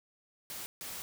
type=noise bursts at uneven times; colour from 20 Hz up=white; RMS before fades=-42 dBFS; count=2; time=0.5-0.66 / 0.81-1.02 s; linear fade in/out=0 ms; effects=none